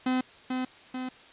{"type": "tone with echo", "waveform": "45% pulse", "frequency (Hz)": 255.8, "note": "C4", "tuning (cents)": -39, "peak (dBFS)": -24, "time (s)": [0.06, 0.21], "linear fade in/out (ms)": 5, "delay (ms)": 440, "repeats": 2, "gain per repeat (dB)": -4, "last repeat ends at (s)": 1.09, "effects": ["white hiss -52 dBFS RMS until 1.32 s", "resampled to 8000 Hz"]}